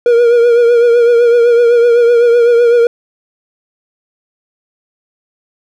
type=tone with vibrato; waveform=triangle; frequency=473.9 Hz; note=A#4; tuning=28 cents sharp; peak=-3 dBFS; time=0.06-2.87 s; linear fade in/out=2 ms; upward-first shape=triangle; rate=7.9 Hz; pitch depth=49 cents each way; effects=none